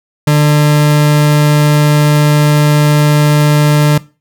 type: tone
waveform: 40% pulse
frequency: 148.8 Hz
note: D3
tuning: 23 cents sharp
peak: -5 dBFS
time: 0.27-3.98 s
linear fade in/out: 5 ms
effects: noise-tail reverb RT60 0.3 s tail -19 dB re dry